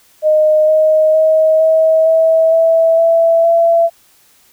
sine tone with pitch steps, 617 / 624.5 / 632.2 / 639.9 / 647.7 / 655.6 / 663.6 / 671.7 Hz, D#5 / D#5 / D#5 / D#5 / E5 / E5 / E5 / E5, -15 / +6 / +27 / +48 / -31 / -10 / +11 / +32 cents, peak -7 dBFS, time 0.22-3.9 s, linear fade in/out 50 ms, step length 460 ms, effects white hiss -50 dBFS RMS until 4.52 s

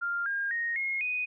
sine tone with pitch steps, 1396.9 / 1613.9 / 1864.6 / 2154 / 2489 Hz, F6 / G6 / A#6 / C7 / D#7, 0 / +50 / 0 / +50 / 0 cents, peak -28 dBFS, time 0.01-1.26 s, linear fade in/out 20 ms, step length 250 ms, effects none

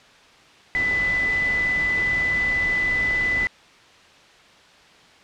sine tone in noise, 1998 Hz, B6, 20 cents sharp, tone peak -19 dBFS, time 0.75-3.47 s, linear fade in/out 0 ms, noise pink, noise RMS -32 dBFS, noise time 0.75-3.47 s, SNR +10 dB, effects white hiss -50 dBFS RMS until 5.23 s + low-pass 4000 Hz 12 dB/octave

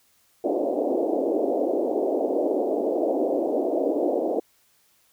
pink band-pass noise, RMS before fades -24 dBFS, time 0.44-4.4 s, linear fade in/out 5 ms, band 280 to 690 Hz, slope 48 dB/octave, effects white hiss -63 dBFS RMS until 5.12 s

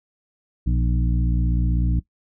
harmonic tone with a mistuned harmonic, 60.3 Hz, B1, 41 cents flat, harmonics 1 / 2 / 3 / 4 / 5, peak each -19 / -25 / -27 / -34 / -33 dBFS, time 0.66-2 s, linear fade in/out 10 ms, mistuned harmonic 3, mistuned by -43 cents, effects noise-tail reverb RT60 0.1 s tail -18 dB re dry

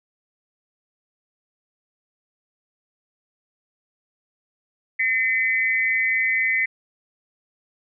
sine tone with amplitude modulation, 2043 Hz, C7, 42 cents flat, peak -14 dBFS, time 4.99-6.66 s, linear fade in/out 10 ms, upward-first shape sine, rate 224 Hz, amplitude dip 95%, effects none

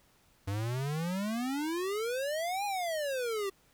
square exponential two-way sweep, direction up then down, 96 to 830.6 to 382.3 Hz, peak -32 dBFS, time 0.47-3.5 s, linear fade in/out 10 ms, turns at 2.65 s, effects pink hiss -66 dBFS RMS until 3.73 s

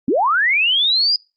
sine linear sweep, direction up, 220 to 4978 Hz, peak -13 dBFS, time 0.08-1.16 s, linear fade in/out 2 ms, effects noise-tail reverb RT60 0.3 s tail -26 dB re dry + Opus 48 kbps

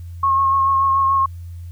sine tone with vibrato, 1085 Hz, C#6, 37 cents flat, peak -13 dBFS, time 0.23-1.26 s, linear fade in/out 5 ms, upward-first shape sine, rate 6.9 Hz, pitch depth 19 cents each way, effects added 86 Hz sine -30 dBFS peak until 1.71 s + white hiss -58 dBFS RMS until 1.71 s

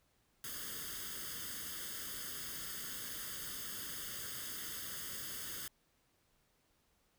white noise with comb filter, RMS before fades -44 dBFS, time 0.44-5.68 s, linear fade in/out 2 ms, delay 0.61 ms, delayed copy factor +0.8, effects pink hiss -75 dBFS RMS until 7.18 s

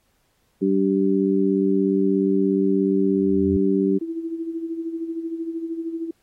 harmonic tone, 96.9 Hz, G2, 20 cents flat, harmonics 2 / 3 / 4, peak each -21 / -21 / -21 dBFS, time 0.61-3.99 s, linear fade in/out 20 ms
sine tone with exponential growth, 87.3 Hz, F2, in tune, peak -22 dBFS, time 2.88-3.57 s, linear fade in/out 5 ms, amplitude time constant 150 ms
sine tone with tremolo, 329.6 Hz, E4, in tune, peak -23 dBFS, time 4.01-6.11 s, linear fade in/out 5 ms, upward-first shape sine, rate 13 Hz, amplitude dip 60%
effects pink hiss -67 dBFS RMS until 6.22 s + AAC 48 kbps

